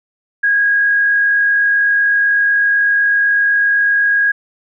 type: tone with frequency modulation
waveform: sine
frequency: 1642 Hz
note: G#6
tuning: 20 cents flat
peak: -10 dBFS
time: 0.43-4.32 s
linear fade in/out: 10 ms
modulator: 52.1 Hz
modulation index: 0.41
effects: none